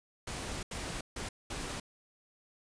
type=noise bursts at uneven times; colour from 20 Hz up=pink; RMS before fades=-39 dBFS; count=4; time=0.27-0.63 / 0.71-1.01 / 1.16-1.29 / 1.5-1.8 s; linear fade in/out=5 ms; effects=resampled to 22050 Hz